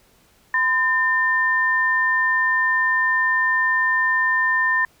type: tone pair together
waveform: sine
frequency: 1017.8 / 1800 Hz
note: C6 / A6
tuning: -48 / +39 cents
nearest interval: minor seventh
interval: 987 cents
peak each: -23 / -17 dBFS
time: 0.54-4.85 s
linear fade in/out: 2 ms
effects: pink hiss -57 dBFS RMS until 5 s